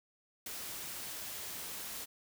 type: noise with ADSR envelope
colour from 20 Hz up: white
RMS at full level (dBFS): -41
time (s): 0.46-2.06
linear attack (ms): 4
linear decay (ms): 19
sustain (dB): -2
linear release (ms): 26
effects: none